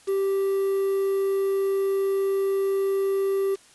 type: tone with quantisation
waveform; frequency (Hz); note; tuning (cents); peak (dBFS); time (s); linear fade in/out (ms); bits
triangle; 390.5; G4; -7; -19; 0.07-3.56; 20; 7
effects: white hiss -54 dBFS RMS until 3.74 s + resampled to 24000 Hz